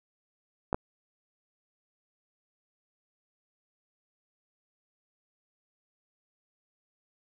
clicks, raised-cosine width 1 ms, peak -14 dBFS, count 2, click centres 0.729 / 0.745 s, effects none

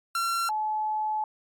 45% pulse / sine tone pair in turn, 1364 / 859.3 Hz, F6 / A5, -41 / -41 cents, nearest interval minor sixth, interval 800 cents, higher first, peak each -25 dBFS, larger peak neither, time 0.15-0.49 / 0.49-1.24 s, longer second, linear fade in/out 2 ms, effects MP3 64 kbps

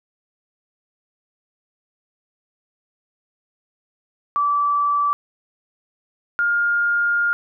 sine tone pair in turn, 1158 / 1412.7 Hz, D6 / F6, -25 / +19 cents, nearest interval minor third, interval 344 cents, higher second, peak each -16 dBFS, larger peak neither, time 4.36-5.13 / 6.39-7.33 s, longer second, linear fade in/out 0 ms, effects none

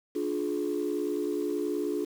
sine chord, D diminished, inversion none, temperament just, 293.7 / 352.4 / 422.9 Hz, D4 / F4 / Ab4, 0 / +16 / +31 cents, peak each -31 dBFS, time 0.15-2.05 s, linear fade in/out 10 ms, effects tanh soft clip ceiling -21 dBFS + 8-bit

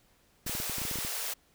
white high-pass noise, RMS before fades -35 dBFS, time 0.46-1.34 s, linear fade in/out 10 ms, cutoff 400 Hz, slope 96 dB/octave
clicks, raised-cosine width 3 ms, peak -27 dBFS, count 12, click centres 0.465 / 0.496 / 0.551 / 0.601 / 0.697 / 0.783 / 0.817 / 0.852 / 0.913 / 0.957 / 0.987 / 1.049 s
effects pink hiss -66 dBFS RMS until 1.54 s

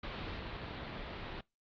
pink low-pass noise, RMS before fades -43 dBFS, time 0.03-1.41 s, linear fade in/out 5 ms, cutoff 4200 Hz, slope 48 dB/octave, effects noise-tail reverb RT60 0.2 s tail -24 dB re dry + Opus 48 kbps

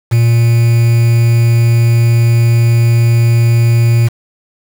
triangle tone with quantisation, 116.9 Hz, A#2, 5 cents sharp, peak -4 dBFS, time 0.11-4.09 s, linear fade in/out 20 ms, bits 4, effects none

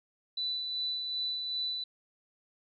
sine tone with tremolo, 3981 Hz, B7, 13 cents sharp, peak -30 dBFS, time 0.37-1.84 s, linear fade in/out 5 ms, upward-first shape sine, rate 2.6 Hz, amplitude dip 35%, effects none

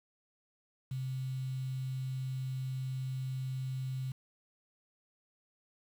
sine tone with quantisation, 130.81 Hz, C3, in tune, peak -34 dBFS, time 0.91-4.12 s, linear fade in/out 5 ms, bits 9, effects none

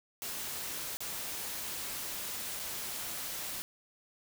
white noise with dropouts, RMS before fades -39 dBFS, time 0.22-3.62 s, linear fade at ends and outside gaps 0 ms, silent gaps 0.97-1.005 / 2.593-2.597 s, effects none

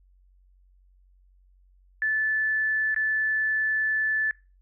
sine tone with dropouts, 1745 Hz, A6, 15 cents flat, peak -22 dBFS, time 2.02-4.31 s, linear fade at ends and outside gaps 1 ms, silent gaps 2.945-2.962 s, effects noise-tail reverb RT60 0.3 s tail -23 dB re dry + added 46 Hz sine -56 dBFS peak until 4.61 s

